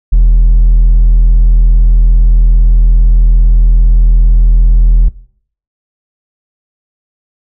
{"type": "tone with hard clipping", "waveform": "sine", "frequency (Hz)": 41.2, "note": "E1", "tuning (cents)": 0, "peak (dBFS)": -3, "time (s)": [0.12, 5.09], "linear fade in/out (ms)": 10, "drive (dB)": 2, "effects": ["noise-tail reverb RT60 0.6 s tail -19 dB re dry"]}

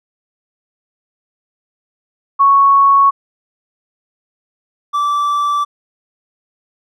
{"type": "tone pair in turn", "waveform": ["sine", "triangle"], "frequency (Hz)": [1108.7, 1163.5], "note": ["C#6", "D6"], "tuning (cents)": [0, -17], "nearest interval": "minor second", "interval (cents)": 83, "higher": "second", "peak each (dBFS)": [-6, -11], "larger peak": "first", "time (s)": [[2.39, 3.11], [4.93, 5.65]], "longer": "neither", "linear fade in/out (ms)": 20, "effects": []}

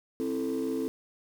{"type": "chord", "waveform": "sine", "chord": "A minor", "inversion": "first", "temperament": "just", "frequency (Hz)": [264, 330, 440], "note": ["C4", "E4", "A4"], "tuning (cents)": [16, 2, 0], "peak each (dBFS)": [-30, -32, -31], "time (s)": [0.2, 0.88], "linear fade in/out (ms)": 0, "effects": ["tanh soft clip ceiling -24 dBFS", "8-bit"]}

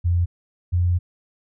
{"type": "tone pair in turn", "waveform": "sine", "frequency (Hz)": [87, 88.27], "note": ["F2", "F2"], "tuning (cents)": [-6, 19], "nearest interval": "unison", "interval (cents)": 25, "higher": "second", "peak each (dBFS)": -16, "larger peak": "neither", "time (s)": [[0.04, 0.26], [0.72, 0.99]], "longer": "second", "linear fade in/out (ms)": 20, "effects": []}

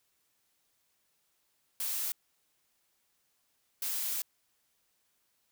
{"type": "noise bursts at uneven times", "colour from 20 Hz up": "blue", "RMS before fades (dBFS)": -34, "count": 2, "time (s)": [[1.8, 2.12], [3.82, 4.22]], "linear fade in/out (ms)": 2, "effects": ["white hiss -75 dBFS RMS until 5.51 s"]}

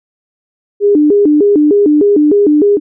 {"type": "tone with vibrato", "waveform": "sine", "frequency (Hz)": 349.2, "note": "F4", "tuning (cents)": 0, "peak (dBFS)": -5, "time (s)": [0.8, 2.8], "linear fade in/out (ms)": 50, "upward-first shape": "square", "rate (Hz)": 3.3, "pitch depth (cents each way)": 270, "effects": []}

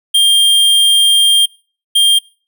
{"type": "tone pair in turn", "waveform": "square", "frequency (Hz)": [3200, 3200], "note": ["G7", "G7"], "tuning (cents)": [35, 35], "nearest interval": "unison", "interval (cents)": 0, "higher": "neither", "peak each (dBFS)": -7, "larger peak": "neither", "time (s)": [[0.14, 1.46], [1.95, 2.19]], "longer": "first", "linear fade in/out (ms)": 10, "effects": ["noise-tail reverb RT60 0.4 s tail -23 dB re dry"]}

